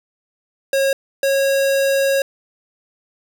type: tone pair in turn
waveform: square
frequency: 544 / 547.5 Hz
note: C#5 / C#5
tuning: -33 / -22 cents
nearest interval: unison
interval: 11 cents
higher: second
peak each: -15 dBFS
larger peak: neither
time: 0.73-0.93 / 1.23-2.22 s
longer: second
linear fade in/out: 2 ms
effects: none